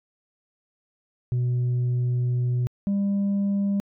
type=tone pair in turn; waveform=sine; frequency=123.4 / 199.68 Hz; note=B2 / G3; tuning=-1 / +32 cents; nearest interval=minor sixth; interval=833 cents; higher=second; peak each=-18 / -18 dBFS; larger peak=neither; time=1.32-2.67 / 2.87-3.8 s; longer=first; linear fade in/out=0 ms; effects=tanh soft clip ceiling -20 dBFS